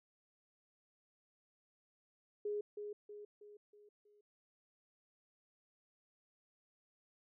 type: tone with echo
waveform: sine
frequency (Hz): 415.3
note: G#4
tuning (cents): 0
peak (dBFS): -36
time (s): 2.45-2.61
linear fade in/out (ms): 5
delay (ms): 320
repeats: 5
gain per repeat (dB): -6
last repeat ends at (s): 4.21
effects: none